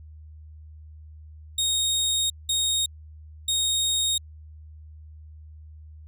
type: tone bursts at uneven times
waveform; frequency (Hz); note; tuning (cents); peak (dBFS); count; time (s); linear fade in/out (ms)
25% pulse; 3729; A#7; 0; -18; 3; 1.58-2.3 / 2.49-2.86 / 3.48-4.18; 5
effects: added 77 Hz sine -42 dBFS peak until 6.07 s